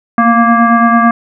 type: tone with frequency modulation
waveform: sine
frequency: 699 Hz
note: F5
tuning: 1 cent sharp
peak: -5 dBFS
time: 0.18-1.11 s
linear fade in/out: 2 ms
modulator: 469 Hz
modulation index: 1.7
effects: none